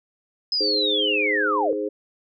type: linear sweep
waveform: sine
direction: down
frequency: 5110 to 415.3 Hz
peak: -20 dBFS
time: 0.52-1.73 s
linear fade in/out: 2 ms
type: chord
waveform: sine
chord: Ab major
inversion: second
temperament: equal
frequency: 311.1 / 415.3 / 523.3 Hz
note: Eb4 / Ab4 / C5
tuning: 0 / 0 / 0 cents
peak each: -29 / -26 / -29 dBFS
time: 0.6-1.89 s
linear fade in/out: 10 ms
effects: none